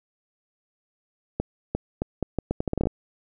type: accelerating click train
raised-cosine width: 2 ms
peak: -11 dBFS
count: 14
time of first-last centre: 1.4-2.871 s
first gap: 350 ms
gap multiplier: 0.77
effects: none